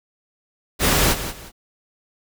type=noise with echo; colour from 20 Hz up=pink; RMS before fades=-17 dBFS; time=0.79-1.16 s; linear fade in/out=50 ms; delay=180 ms; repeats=2; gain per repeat=-11 dB; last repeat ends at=1.52 s; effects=none